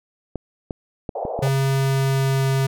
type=clicks; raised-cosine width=2 ms; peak=-14 dBFS; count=5; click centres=0.357 / 0.708 / 1.092 / 1.252 / 1.391 s
type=band-pass noise; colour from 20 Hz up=white; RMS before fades=-27 dBFS; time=1.15-1.48 s; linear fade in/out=5 ms; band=460 to 760 Hz; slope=48 dB/octave
type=tone with pitch glide; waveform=square; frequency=135.6 to 134.74 Hz; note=C#3 to C#3; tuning=-38 to -49 cents; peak=-18 dBFS; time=1.42-2.67 s; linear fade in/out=10 ms; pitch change=-11 cents; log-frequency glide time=1.67-2.48 s
effects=none